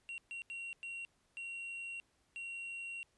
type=tone bursts at uneven times; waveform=triangle; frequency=2746 Hz; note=F7; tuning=30 cents flat; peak=-40 dBFS; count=6; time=0.09-0.18 / 0.31-0.42 / 0.5-0.73 / 0.83-1.05 / 1.37-2 / 2.36-3.03 s; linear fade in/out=0 ms; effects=pink hiss -75 dBFS RMS until 3.17 s + resampled to 24000 Hz